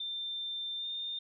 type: tone with pitch glide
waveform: sine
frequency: 3580 to 3622 Hz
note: A7 to A7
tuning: +29 to +49 cents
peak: -35 dBFS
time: 0-1.19 s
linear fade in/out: 5 ms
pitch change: +20 cents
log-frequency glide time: 0.78-0.85 s
effects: none